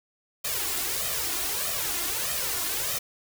white noise with flanger, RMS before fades -29 dBFS, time 0.44-2.99 s, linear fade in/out 10 ms, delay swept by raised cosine 1.6 to 2.9 ms, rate 1.6 Hz, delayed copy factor +0.75, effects none

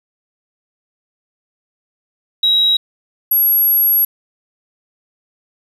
sine tone pair in turn, 3841 / 11483 Hz, B7 / F9, -49 / +47 cents, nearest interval octave + perfect fifth, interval 1896 cents, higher second, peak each -9 dBFS, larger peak neither, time 2.43-2.77 / 3.31-4.05 s, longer second, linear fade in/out 5 ms, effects tanh soft clip ceiling -5 dBFS + 7-bit

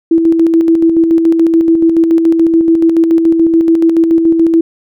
sine tone with tremolo, 329.6 Hz, E4, in tune, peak -4 dBFS, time 0.11-4.61 s, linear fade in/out 5 ms, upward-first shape square, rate 7 Hz, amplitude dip 40%, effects none

